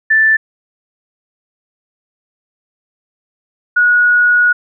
sine tone pair in turn, 1763 / 1455.9 Hz, A6 / F#6, +3 / -28 cents, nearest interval minor third, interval 331 cents, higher first, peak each -7 dBFS, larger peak neither, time 0.1-0.37 / 3.76-4.53 s, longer second, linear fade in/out 10 ms, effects none

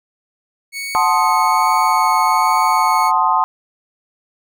sawtooth tone with vibrato, 2217 Hz, C#7, in tune, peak -20 dBFS, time 0.72-3.12 s, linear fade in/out 50 ms, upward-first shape sine, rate 1.2 Hz, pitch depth 9 cents each way
sine chord, F# diminished seventh, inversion none, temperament equal, 740 / 880 / 1046.5 / 1244.5 Hz, F#5 / A5 / C6 / Eb6, 0 / 0 / 0 / 0 cents, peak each -20 / -16 / -16 / -19 dBFS, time 0.95-3.44 s, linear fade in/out 0 ms
effects none

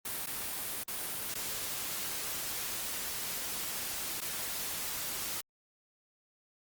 white noise with dropouts, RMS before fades -37 dBFS, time 0.05-5.41 s, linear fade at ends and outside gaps 5 ms, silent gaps 0.261-0.269 / 0.836-0.879 / 1.342-1.352 / 4.206-4.216 s, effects Opus 32 kbps

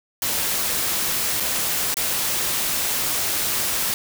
white noise with dropouts, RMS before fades -23 dBFS, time 0.22-3.94 s, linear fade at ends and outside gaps 1 ms, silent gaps 1.4-1.404 / 1.942-1.969 s, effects none

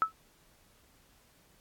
sine tone with exponential decay, 1305 Hz, E6, 18 cents flat, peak -19 dBFS, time 0.02-0.12 s, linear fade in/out 0 ms, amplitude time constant 21 ms, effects pink hiss -64 dBFS RMS until 1.6 s + AAC 64 kbps

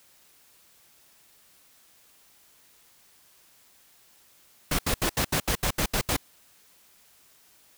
pink noise bursts, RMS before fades -25 dBFS, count 10, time 4.71-6.166 s, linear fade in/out 5 ms, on 79 ms, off 74 ms, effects white hiss -59 dBFS RMS until 7.77 s

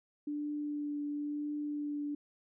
sine tone with vibrato, 293.7 Hz, D4, in tune, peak -34 dBFS, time 0.27-2.15 s, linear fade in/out 5 ms, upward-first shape triangle, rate 0.98 Hz, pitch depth 14 cents each way, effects none

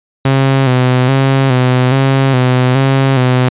sawtooth tone with vibrato, 130.81 Hz, C3, in tune, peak -4 dBFS, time 0.25-3.49 s, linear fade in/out 5 ms, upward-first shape square, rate 1.2 Hz, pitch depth 53 cents each way, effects resampled to 8000 Hz

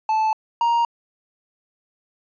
triangle tone pair in turn, 874 / 937 Hz, A5 / A#5, -12 / +9 cents, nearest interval minor second, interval 121 cents, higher second, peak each -15 / -14 dBFS, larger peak second, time 0.09-0.33 / 0.61-0.85 s, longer neither, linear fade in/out 2 ms, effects resampled to 16000 Hz

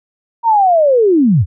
sine linear sweep, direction down, 946 to 69.3 Hz, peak -7 dBFS, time 0.43-1.46 s, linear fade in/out 50 ms, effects none

